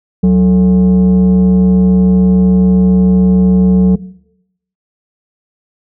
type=tone with frequency modulation; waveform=sine; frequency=185 Hz; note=F#3; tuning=in tune; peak=-3 dBFS; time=0.23-3.96 s; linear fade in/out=10 ms; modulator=257 Hz; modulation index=0.44; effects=noise-tail reverb RT60 0.8 s tail -20 dB re dry + tanh soft clip ceiling -3 dBFS